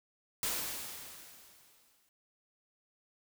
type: noise with exponential decay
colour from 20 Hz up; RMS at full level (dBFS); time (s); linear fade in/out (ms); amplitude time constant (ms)
white; -33; 0.43-2.09; 1; 360
effects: none